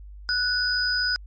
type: tone pair together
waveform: sine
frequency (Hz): 1480 / 4978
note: F#6 / D#8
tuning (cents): 0 / 0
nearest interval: octave + major sixth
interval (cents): 2100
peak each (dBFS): -24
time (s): 0.29-1.16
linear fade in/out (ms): 0
effects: added 50 Hz sine -39 dBFS peak until 1.26 s + MP3 32 kbps